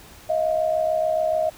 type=tone pair together; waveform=sine; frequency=632 / 698.9 Hz; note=D#5 / F5; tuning=+27 / +1 cents; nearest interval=major second; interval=174 cents; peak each=-20 / -25 dBFS; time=0.29-1.5 s; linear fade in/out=10 ms; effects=pink hiss -46 dBFS RMS until 1.57 s